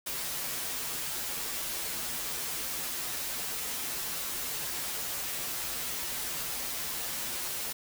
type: noise with comb filter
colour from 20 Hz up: white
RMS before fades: -35 dBFS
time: 0.06-7.73 s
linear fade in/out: 10 ms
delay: 10 ms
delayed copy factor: -0.8
effects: none

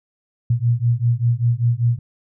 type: beating tone pair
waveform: sine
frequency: 116.4 / 121.5 Hz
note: A#2 / B2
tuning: -2 / -28 cents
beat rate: 5.1 Hz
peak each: -18 dBFS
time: 0.5-1.99 s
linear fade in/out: 5 ms
effects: none

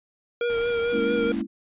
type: tone with vibrato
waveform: square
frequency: 470.5 Hz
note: A#4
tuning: 16 cents sharp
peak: -23 dBFS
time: 0.41-1.32 s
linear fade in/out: 2 ms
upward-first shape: triangle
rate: 4.5 Hz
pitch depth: 34 cents each way
type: noise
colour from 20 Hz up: pink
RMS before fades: -41 dBFS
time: 0.49-1.42 s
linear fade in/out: 10 ms
type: chord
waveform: sine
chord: A# half-diminished seventh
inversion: third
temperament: equal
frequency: 207.7 / 233.1 / 277.2 / 329.6 Hz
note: G#3 / A#3 / C#4 / E4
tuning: 0 / 0 / 0 / 0 cents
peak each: -30 dBFS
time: 0.91-1.47 s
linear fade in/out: 50 ms
effects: resampled to 8000 Hz

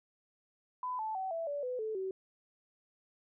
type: tone with pitch steps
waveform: sine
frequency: 1003 / 873.2 / 760.1 / 661.7 / 576.1 / 501.5 / 436.6 / 380.1 Hz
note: B5 / A5 / F#5 / E5 / D5 / B4 / A4 / F#4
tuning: +26 / -13 / +46 / +6 / -33 / +26 / -13 / +47 cents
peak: -34 dBFS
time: 0.83-2.11 s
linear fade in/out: 2 ms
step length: 160 ms
effects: none

